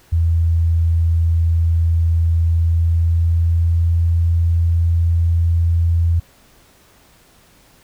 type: tone with pitch glide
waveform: sine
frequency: 83 to 84.16 Hz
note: E2 to E2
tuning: +12 to +36 cents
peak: -12 dBFS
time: 0.12-6.2 s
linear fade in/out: 10 ms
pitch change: +24 cents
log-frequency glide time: 2.4-3.96 s
effects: pink hiss -51 dBFS RMS until 7.83 s